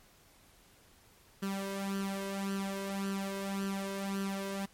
sawtooth tone with flanger, 196 Hz, G3, in tune, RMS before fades -36 dBFS, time 1.42-4.66 s, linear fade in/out 10 ms, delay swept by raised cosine 0.66 to 1.96 ms, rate 1.8 Hz, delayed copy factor +0.7, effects pink hiss -62 dBFS RMS until 4.73 s + MP3 64 kbps

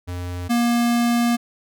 square tone pair in turn, 88.9 / 237.3 Hz, F2 / A#3, +31 / +31 cents, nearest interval octave + perfect fourth, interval 1700 cents, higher second, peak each -27 / -17 dBFS, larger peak second, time 0.07-0.49 / 0.49-1.37 s, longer second, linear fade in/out 20 ms, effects none

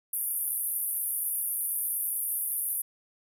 white band-pass noise, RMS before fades -31 dBFS, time 0.13-2.82 s, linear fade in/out 5 ms, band 9600 to 14000 Hz, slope 96 dB/octave, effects none

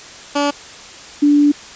15% pulse / sine tone pair in turn, 287.5 / 291.2 Hz, D4 / D4, -37 / -15 cents, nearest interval unison, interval 22 cents, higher second, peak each -8 dBFS, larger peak neither, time 0.35-0.51 / 1.22-1.52 s, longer second, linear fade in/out 10 ms, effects white hiss -36 dBFS RMS until 1.75 s + resampled to 16000 Hz

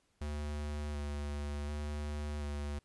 square tone with vibrato, 73.42 Hz, D2, in tune, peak -37 dBFS, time 0.21-2.79 s, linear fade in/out 5 ms, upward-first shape square, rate 0.68 Hz, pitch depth 16 cents each way, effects pink hiss -75 dBFS RMS until 2.84 s + resampled to 24000 Hz

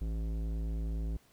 sine tone with tanh clipping, 54.7 Hz, A1, 9 cents flat, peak -34 dBFS, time 0.01-1.17 s, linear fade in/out 5 ms, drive 15 dB, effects pink hiss -65 dBFS RMS until 1.32 s

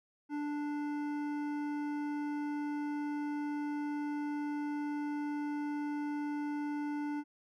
triangle tone with hard clipping, 293.7 Hz, D4, in tune, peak -36 dBFS, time 0.29-7.24 s, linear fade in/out 50 ms, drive 16 dB, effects none

